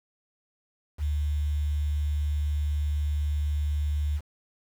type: tone with quantisation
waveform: sine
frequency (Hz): 74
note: D2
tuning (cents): +14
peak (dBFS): -24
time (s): 0.98-4.21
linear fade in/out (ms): 50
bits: 8
effects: none